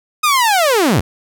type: linear sweep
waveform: sawtooth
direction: down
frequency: 1262 to 65.6 Hz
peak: -7 dBFS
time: 0.23-1.01 s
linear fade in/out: 10 ms
effects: none